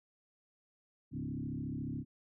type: tone with frequency modulation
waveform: sine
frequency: 196 Hz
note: G3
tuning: in tune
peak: -36 dBFS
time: 1.11-2.05 s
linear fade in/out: 50 ms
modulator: 34.1 Hz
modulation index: 2.9
effects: none